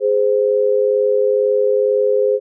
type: tone pair together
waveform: sine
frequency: 415.3 / 517.4 Hz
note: G#4 / C5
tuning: 0 / -19 cents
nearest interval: major third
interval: 381 cents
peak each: -15 dBFS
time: 0-2.4 s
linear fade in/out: 50 ms
effects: none